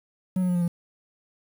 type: tone with pitch steps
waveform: triangle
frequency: 185 / 181.61 / 178.29 / 175.02 / 171.82 Hz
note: F#3 / F#3 / F3 / F3 / F3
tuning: 0 / -32 / +36 / +4 / -28 cents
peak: -19 dBFS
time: 0.36-0.68 s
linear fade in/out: 5 ms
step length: 64 ms
effects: 8-bit